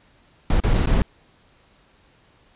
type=noise with dropouts; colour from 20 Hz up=brown; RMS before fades=-17 dBFS; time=0.5-1.02 s; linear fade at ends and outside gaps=2 ms; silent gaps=0.602-0.636 / 0.735-0.738 / 0.859-0.871 s; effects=pink hiss -57 dBFS RMS until 2.55 s + resampled to 8000 Hz